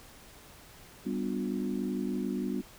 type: chord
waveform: sine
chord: G dominant seventh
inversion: none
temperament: equal with one note detuned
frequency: 196 / 246.9 / 293.7 / 357.2 Hz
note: G3 / B3 / D4 / F4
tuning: 0 / 0 / 0 / +39 cents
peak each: -34 / -34 / -37 / -38 dBFS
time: 1.05-2.62 s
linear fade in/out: 20 ms
effects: pink hiss -53 dBFS RMS until 2.78 s